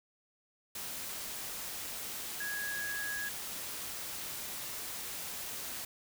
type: tone in noise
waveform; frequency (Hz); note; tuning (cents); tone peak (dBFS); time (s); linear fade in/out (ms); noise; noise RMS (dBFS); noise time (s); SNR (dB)
sine; 1661.2; G#6; 0; -36; 2.4-3.29; 5; white; -41; 0.75-5.85; +2
effects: none